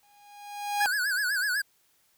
45% pulse tone with exponential growth, 820 Hz, G#5, 22 cents flat, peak -22 dBFS, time 0.03-0.86 s, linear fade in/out 0 ms, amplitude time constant 180 ms
square tone with vibrato, 1572 Hz, G6, 4 cents sharp, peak -26 dBFS, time 0.8-1.62 s, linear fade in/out 10 ms, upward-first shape sine, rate 8 Hz, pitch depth 140 cents each way
effects white hiss -67 dBFS RMS until 2.17 s

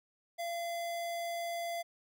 square tone, 683 Hz, F5, 39 cents flat, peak -36 dBFS, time 0.38-1.83 s, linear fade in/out 20 ms, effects none

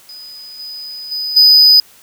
triangle tone with level steps, 4987 Hz, D#8, 3 cents sharp, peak -30 / -25 / -17 / -3 dBFS, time 0.09-1.8 s, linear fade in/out 2 ms, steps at 0.59 / 1.11 / 1.36 s, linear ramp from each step 10 ms, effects white hiss -45 dBFS RMS until 2.02 s

